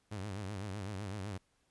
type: tone with vibrato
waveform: sawtooth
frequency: 99.9 Hz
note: G2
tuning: 33 cents sharp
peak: -35 dBFS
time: 0.11-1.38 s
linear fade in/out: 10 ms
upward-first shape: triangle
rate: 7.9 Hz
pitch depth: 150 cents each way
effects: pink hiss -75 dBFS RMS until 1.7 s + resampled to 24000 Hz